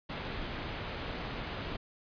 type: low-pass noise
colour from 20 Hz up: pink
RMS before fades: -39 dBFS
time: 0.09-1.77 s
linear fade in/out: 10 ms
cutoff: 3900 Hz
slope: 24 dB/octave
effects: resampled to 11025 Hz